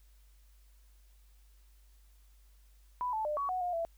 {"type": "tone with pitch steps", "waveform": "sine", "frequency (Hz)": [992, 873, 600, 1124, 738, 713, 668], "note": ["B5", "A5", "D5", "C#6", "F#5", "F5", "E5"], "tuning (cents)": [7, -14, 37, 24, -5, 36, 23], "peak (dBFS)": -31, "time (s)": [3.01, 3.85], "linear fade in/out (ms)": 0, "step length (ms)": 120, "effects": ["added 50 Hz sine -58 dBFS peak until 3.97 s", "white hiss -71 dBFS RMS until 3.97 s"]}